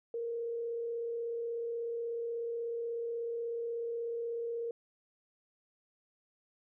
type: tone with frequency modulation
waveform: sine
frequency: 466.2 Hz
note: A#4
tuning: in tune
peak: -34 dBFS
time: 0.14-4.71 s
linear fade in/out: 2 ms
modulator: 36.4 Hz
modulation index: 0.24
effects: none